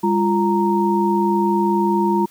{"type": "tone cluster", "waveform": "sine", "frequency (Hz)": [202, 346.4, 929], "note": ["G#3", "F4", "A#5"], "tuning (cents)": [-48, -14, -6], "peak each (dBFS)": -19, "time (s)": [0.03, 2.26], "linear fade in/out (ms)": 10, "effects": ["white hiss -50 dBFS RMS until 2.3 s"]}